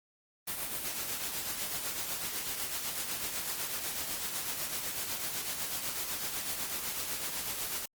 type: noise with tremolo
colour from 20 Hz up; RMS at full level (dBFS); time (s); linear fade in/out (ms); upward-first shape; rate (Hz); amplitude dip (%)
white; -34; 0.47-7.86; 10; triangle; 8; 50
effects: Opus 32 kbps